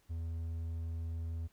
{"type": "tone", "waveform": "triangle", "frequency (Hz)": 82.41, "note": "E2", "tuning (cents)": 0, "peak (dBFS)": -34, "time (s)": [0.09, 1.48], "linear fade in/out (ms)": 20, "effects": ["pink hiss -71 dBFS RMS until 1.52 s"]}